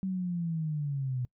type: linear sweep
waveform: sine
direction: down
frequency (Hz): 192 to 122.8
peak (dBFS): -29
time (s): 0.03-1.25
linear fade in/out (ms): 0
effects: noise-tail reverb RT60 0.1 s tail -24 dB re dry